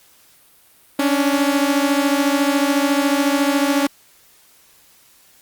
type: beating tone pair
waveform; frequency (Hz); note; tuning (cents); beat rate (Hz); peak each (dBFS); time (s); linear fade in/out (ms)
sawtooth; 278 / 292; C#4 / D4; +5 / -10; 14; -13 / -16; 0.99-3.87; 5
effects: white hiss -52 dBFS RMS until 5.41 s + Opus 48 kbps